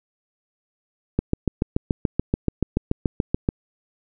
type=click train; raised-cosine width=3 ms; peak=-6 dBFS; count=17; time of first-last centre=1.19-3.489 s; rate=6.96 Hz; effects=none